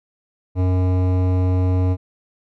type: tone with hard clipping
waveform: sine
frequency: 91.8 Hz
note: F#2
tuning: 13 cents flat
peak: -17 dBFS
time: 0.55-1.97 s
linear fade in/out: 50 ms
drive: 15 dB
effects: none